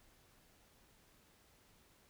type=silence; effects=pink hiss -68 dBFS RMS until 2.09 s